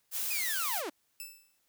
blue noise, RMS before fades -34 dBFS, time 0.11-0.83 s, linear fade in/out 50 ms
sawtooth linear sweep, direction down, 2560 to 261.6 Hz, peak -31 dBFS, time 0.3-0.9 s, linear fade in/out 10 ms
5% pulse tone with exponential decay, 2636 Hz, E7, 1 cent flat, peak -29 dBFS, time 1.2-1.59 s, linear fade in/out 1 ms, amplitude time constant 84 ms
effects white hiss -74 dBFS RMS until 1.68 s

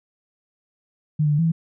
sine tone with pitch steps, 152.3 / 148.5 / 147.3 / 165.4 / 163.7 Hz, D#3 / D3 / D3 / E3 / E3, -37 / +20 / +6 / +6 / -12 cents, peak -16 dBFS, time 1.19-1.52 s, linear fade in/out 10 ms, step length 66 ms, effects none

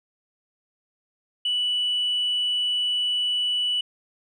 sine tone, 2960 Hz, F#7, in tune, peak -20 dBFS, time 1.45-3.81 s, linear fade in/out 5 ms, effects tanh soft clip ceiling -18 dBFS

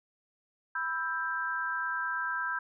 sine chord, E minor, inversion second, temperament just, 988.9 / 1318.5 / 1582.2 Hz, B5 / E6 / G6, +2 / 0 / +16 cents, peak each -37 / -36 / -32 dBFS, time 0.75-2.59 s, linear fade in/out 5 ms, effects none

